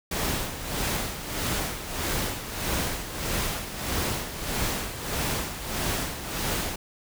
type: noise with tremolo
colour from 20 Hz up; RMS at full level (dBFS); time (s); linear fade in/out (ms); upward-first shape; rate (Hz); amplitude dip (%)
pink; -27; 0.11-6.76; 5; sine; 1.6; 65
effects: none